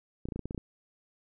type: clicks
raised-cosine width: 3 ms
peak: -23 dBFS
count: 9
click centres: 0.255 / 0.287 / 0.322 / 0.36 / 0.393 / 0.456 / 0.509 / 0.547 / 0.578 s
effects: none